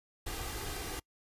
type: noise with comb filter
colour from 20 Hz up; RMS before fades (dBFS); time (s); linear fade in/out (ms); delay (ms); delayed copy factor
pink; -39; 0.26-1; 10; 2.5; +0.6
effects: noise-tail reverb RT60 0.1 s tail -26 dB re dry + resampled to 32000 Hz